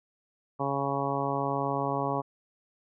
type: harmonic tone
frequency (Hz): 139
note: C#3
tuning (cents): +5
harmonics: 1 / 2 / 3 / 4 / 5 / 6 / 7 / 8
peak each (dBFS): -35 / -35 / -35 / -35 / -35 / -35 / -35 / -35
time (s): 0.59-2.22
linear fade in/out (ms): 20
effects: none